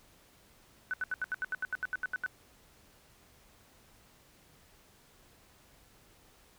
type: tone bursts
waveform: sine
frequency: 1500 Hz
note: F#6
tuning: 23 cents sharp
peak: -30 dBFS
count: 14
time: 0.91-2.262 s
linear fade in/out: 0 ms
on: 26 ms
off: 76 ms
effects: pink hiss -62 dBFS RMS until 6.58 s